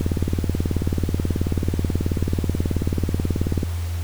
click train, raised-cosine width 3 ms, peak -8 dBFS, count 68, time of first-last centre 0.01-3.632 s, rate 18.5 Hz, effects added 85 Hz sine -23 dBFS peak until 4.03 s + pink hiss -39 dBFS RMS until 4.03 s

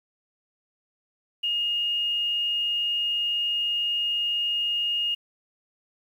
sine tone, 2849 Hz, F7, 34 cents sharp, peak -23 dBFS, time 1.43-5.15 s, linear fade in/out 10 ms, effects 9-bit

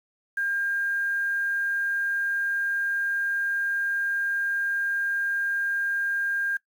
sine tone with quantisation, 1605 Hz, G6, 40 cents sharp, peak -24 dBFS, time 0.37-6.57 s, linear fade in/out 5 ms, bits 8, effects noise-tail reverb RT60 0.1 s tail -19 dB re dry

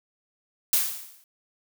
blue noise with exponential decay, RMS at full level -19 dBFS, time 0.73-1.24 s, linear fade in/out 1 ms, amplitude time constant 110 ms, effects none

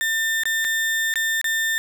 35% pulse tone with dropouts, 1800 Hz, A6, 39 cents sharp, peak -18 dBFS, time 0.01-1.78 s, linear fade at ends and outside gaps 0 ms, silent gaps 0.435-0.455 / 0.644-0.648 / 1.139-1.157 / 1.414-1.443 s, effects none

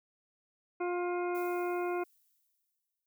harmonic tone, 353.7 Hz, F4, 22 cents sharp, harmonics 1 / 2 / 3 / 4 / 6 / 7, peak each -32 / -38 / -42 / -44 / -48 / -49 dBFS, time 0.8-2.04 s, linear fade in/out 10 ms
violet noise with exponential decay, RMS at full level -50 dBFS, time 1.35-3.06 s, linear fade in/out 0 ms, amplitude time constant 370 ms
effects none

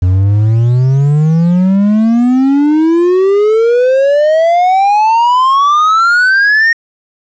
triangle exponential sweep, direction up, 89.2 to 1864.7 Hz, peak -4 dBFS, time 0.02-6.73 s, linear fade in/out 5 ms, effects resampled to 16000 Hz + 7-bit

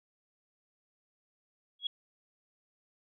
sine tone with exponential growth, 3324 Hz, G#7, 1 cent sharp, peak -26 dBFS, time 1.79-1.87 s, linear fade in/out 5 ms, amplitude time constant 16 ms, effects none

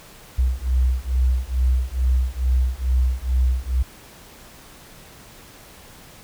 sine beating tone pair, 62.2 / 64.5 Hz, B1 / C2, +13 / -24 cents, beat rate 2.3 Hz, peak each -20 dBFS, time 0.38-3.83 s, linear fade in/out 10 ms, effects pink hiss -45 dBFS RMS until 6.23 s

